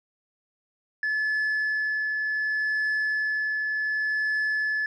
sine tone with tremolo, 1724 Hz, A6, 36 cents flat, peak -20 dBFS, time 1.03-4.86 s, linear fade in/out 2 ms, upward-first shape triangle, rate 0.67 Hz, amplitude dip 35%, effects tanh soft clip ceiling -22 dBFS

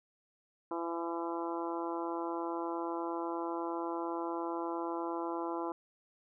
harmonic tone, 168.5 Hz, E3, 38 cents sharp, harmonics 2 / 3 / 4 / 5 / 6 / 7 / 8, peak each -37 / -43 / -44 / -42 / -41 / -48 / -49 dBFS, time 0.71-5.72 s, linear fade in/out 2 ms, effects none

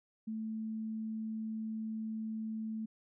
sine tone, 220 Hz, A3, in tune, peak -36 dBFS, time 0.27-2.86 s, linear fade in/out 10 ms, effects none

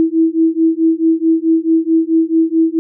sine beating tone pair, 323 / 327.6 Hz, E4 / E4, -35 / -11 cents, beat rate 4.6 Hz, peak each -13 dBFS, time 0-2.79 s, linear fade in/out 0 ms, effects none

